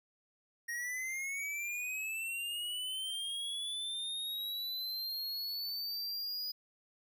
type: linear sweep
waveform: square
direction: up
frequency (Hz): 1864.7 to 4945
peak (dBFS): -37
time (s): 0.68-6.52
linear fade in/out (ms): 10
effects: none